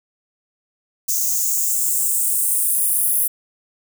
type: noise with high-pass filter sweep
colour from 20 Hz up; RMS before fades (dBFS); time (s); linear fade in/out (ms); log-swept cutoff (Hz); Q
violet; -19; 1.08-3.28; 10; 6200 to 11000; 4
effects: none